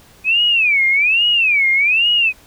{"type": "tone with vibrato", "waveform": "sine", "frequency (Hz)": 2480, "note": "D#7", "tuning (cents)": -6, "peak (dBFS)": -11, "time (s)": [0.24, 2.33], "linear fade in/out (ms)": 50, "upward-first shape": "sine", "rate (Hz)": 1.2, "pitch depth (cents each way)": 270, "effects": ["pink hiss -47 dBFS RMS until 2.46 s"]}